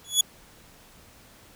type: tone with exponential growth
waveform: 20% pulse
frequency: 3391 Hz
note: G#7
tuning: 35 cents sharp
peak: -8 dBFS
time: 0.04-0.21 s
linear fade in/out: 5 ms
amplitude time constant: 36 ms
effects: pink hiss -53 dBFS RMS until 1.55 s